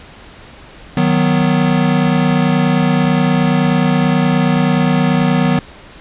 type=chord; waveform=square; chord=B major; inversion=first; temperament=equal; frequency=155.56 / 185 / 246.9 Hz; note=D#3 / F#3 / B3; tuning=0 / 0 / 0 cents; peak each=-16 dBFS; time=0.97-5.59 s; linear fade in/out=2 ms; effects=pink hiss -38 dBFS RMS until 6 s + resampled to 8000 Hz

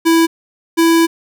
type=tone pair in turn; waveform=square; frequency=329.6 / 331.1 Hz; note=E4 / E4; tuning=0 / +8 cents; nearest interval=unison; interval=8 cents; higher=second; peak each=-9 dBFS; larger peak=neither; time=0.05-0.27 / 0.77-1.07 s; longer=second; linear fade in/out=20 ms; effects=none

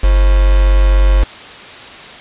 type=tone with quantisation; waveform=sine; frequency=48.01 Hz; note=G1; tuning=35 cents flat; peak=-6 dBFS; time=0.03-1.24 s; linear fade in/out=10 ms; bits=3; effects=white hiss -32 dBFS RMS until 2.2 s + resampled to 8000 Hz

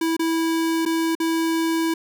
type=tone with dropouts; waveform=square; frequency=327.4 Hz; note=E4; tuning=12 cents flat; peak=-20 dBFS; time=0.01-1.94 s; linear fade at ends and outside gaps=5 ms; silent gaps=0.167-0.193 / 0.853-0.86 / 1.152-1.2 s; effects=none

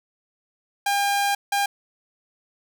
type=tone bursts at uneven times; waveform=sawtooth; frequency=804 Hz; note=G5; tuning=44 cents sharp; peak=-16 dBFS; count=2; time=0.86-1.35 / 1.52-1.66 s; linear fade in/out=5 ms; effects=none

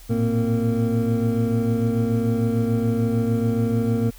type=tone cluster; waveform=triangle; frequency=111.2 / 118 / 230.4 / 258.6 / 460.2 Hz; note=A2 / A#2 / A#3 / C4 / A#4; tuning=+19 / +22 / -20 / -20 / -22 cents; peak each=-22 / -25 / -20 / -27 / -25 dBFS; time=0.09-4.11 s; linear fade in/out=20 ms; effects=added 40 Hz sine -42 dBFS peak until 4.18 s + white hiss -49 dBFS RMS until 4.18 s

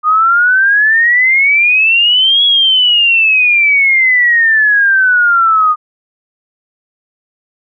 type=exponential two-way sweep; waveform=sine; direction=up then down; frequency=1222 to 3360 to 1222 Hz; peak=-6 dBFS; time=0.03-5.76 s; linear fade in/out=50 ms; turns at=2.44 s; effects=none

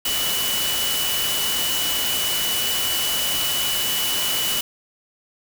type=tone in noise; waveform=sine; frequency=2960 Hz; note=F#7; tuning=in tune; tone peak=-24 dBFS; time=0.05-4.61 s; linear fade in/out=5 ms; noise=white; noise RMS=-24 dBFS; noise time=0.05-4.61 s; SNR=-3 dB; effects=none

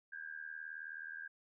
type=tone with amplitude modulation; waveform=sine; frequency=1605 Hz; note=G6; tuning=40 cents sharp; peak=-40 dBFS; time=0.12-1.28 s; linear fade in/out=10 ms; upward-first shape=sine; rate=79.1 Hz; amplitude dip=85%; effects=none

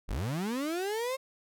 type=linear sweep; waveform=35% pulse; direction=up; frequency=30.04 to 540 Hz; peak=-29 dBFS; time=0.08-1.17 s; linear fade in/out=20 ms; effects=none

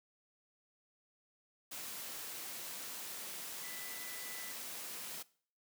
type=tone in noise; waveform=sine; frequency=1991 Hz; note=B6; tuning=14 cents sharp; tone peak=-51 dBFS; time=3.63-4.52 s; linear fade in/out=10 ms; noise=white; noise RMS=-45 dBFS; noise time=1.71-5.23 s; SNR=-9 dB; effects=noise-tail reverb RT60 0.5 s tail -21 dB re dry + high-pass 150 Hz 12 dB/octave

